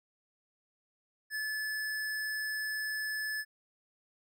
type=tone; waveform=square; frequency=1729 Hz; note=A6; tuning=31 cents flat; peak=-34 dBFS; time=1.3-3.45 s; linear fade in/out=50 ms; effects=none